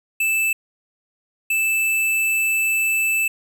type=tone pair in turn; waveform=square; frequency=2637 / 2637 Hz; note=E7 / E7; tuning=0 / 0 cents; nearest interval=unison; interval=0 cents; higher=neither; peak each=-18 dBFS; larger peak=neither; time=0.2-0.53 / 1.5-3.28 s; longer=second; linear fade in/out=5 ms; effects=10-bit